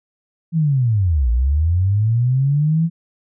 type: linear two-way sweep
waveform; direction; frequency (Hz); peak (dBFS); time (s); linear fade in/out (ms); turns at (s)
sine; down then up; 169 to 56.2 to 169; -13; 0.52-2.9; 50; 1.3
effects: none